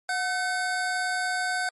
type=tone pair together; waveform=square; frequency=729.6 / 1523 Hz; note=F#5 / F#6; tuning=-24 / +50 cents; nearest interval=octave + minor second; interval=1274 cents; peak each=-30 / -28 dBFS; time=0.09-1.69 s; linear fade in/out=2 ms; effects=MP3 48 kbps